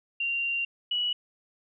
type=tone pair in turn; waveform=sine; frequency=2769 / 2934 Hz; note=F7 / F#7; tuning=-15 / -15 cents; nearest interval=minor second; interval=100 cents; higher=second; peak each=-26 / -25 dBFS; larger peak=second; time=0.2-0.65 / 0.91-1.13 s; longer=first; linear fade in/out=5 ms; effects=none